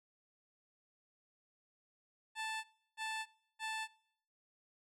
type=tone bursts; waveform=15% pulse; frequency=880 Hz; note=A5; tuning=in tune; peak=-32 dBFS; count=3; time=2.35-3.88 s; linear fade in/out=50 ms; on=290 ms; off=330 ms; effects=noise-tail reverb RT60 0.7 s tail -23 dB re dry + low-pass 9000 Hz 12 dB/octave